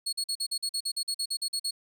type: tone bursts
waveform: 30% pulse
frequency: 4342 Hz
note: C#8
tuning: 37 cents flat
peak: -25 dBFS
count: 15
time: 0.06-1.71 s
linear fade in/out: 10 ms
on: 68 ms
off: 45 ms
effects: none